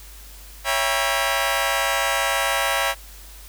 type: chord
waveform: 15% pulse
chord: C# diminished seventh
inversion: none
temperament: just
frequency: 554.4 / 665.2 / 798.3 / 957.9 Hz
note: C#5 / E5 / G5 / Bb5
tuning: 0 / +16 / +31 / +47 cents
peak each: -19 dBFS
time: 0.64-2.95 s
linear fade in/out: 50 ms
effects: added 50 Hz sine -41 dBFS peak until 3.48 s + white hiss -45 dBFS RMS until 3.48 s